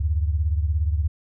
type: beating tone pair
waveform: sine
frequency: 74.3 / 91.3 Hz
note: D2 / F#2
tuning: +21 / -23 cents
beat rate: 17 Hz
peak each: -20 / -26 dBFS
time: 0-1.08 s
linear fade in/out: 10 ms
effects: none